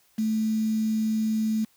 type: tone with quantisation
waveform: sine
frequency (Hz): 218.8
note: A3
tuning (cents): -9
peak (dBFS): -22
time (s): 0.18-1.65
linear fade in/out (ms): 10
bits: 7
effects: white hiss -63 dBFS RMS until 1.76 s